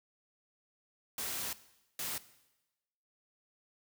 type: noise bursts at uneven times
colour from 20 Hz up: white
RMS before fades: -38 dBFS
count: 2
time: 1.18-1.53 / 1.99-2.18 s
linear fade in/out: 2 ms
effects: noise-tail reverb RT60 1.0 s tail -17 dB re dry